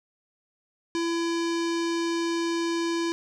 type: tone with low-pass filter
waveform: square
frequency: 335.9 Hz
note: E4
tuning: 33 cents sharp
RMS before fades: -27 dBFS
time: 0.95-3.12 s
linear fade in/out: 0 ms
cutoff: 5700 Hz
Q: 1.7
effects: none